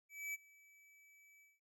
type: tone with ADSR envelope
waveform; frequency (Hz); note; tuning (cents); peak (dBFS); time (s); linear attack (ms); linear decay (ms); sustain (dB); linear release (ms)
square; 2299; D7; -37; -40; 0.09-1.6; 250; 25; -24; 190
effects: none